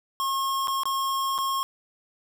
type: tone with dropouts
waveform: square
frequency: 1081 Hz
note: C#6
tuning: 44 cents flat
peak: -25 dBFS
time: 0.2-1.63 s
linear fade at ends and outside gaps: 0 ms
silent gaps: 0.673-0.681 / 0.834-0.855 / 1.38-1.386 s
effects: none